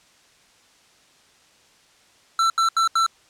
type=tone bursts; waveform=square; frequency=1338 Hz; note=E6; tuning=25 cents sharp; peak=-17 dBFS; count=4; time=2.39-3.064 s; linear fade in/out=2 ms; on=110 ms; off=78 ms; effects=white hiss -56 dBFS RMS until 3.29 s + low-pass 7000 Hz 12 dB/octave